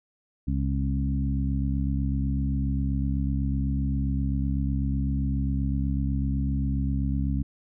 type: harmonic tone with a mistuned harmonic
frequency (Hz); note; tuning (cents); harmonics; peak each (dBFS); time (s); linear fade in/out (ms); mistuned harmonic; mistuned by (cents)
67.8; C#2; -38; 1 / 2 / 3 / 4; -26 / -29 / -31 / -32; 0.47-7.43; 10; 1; -19
effects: none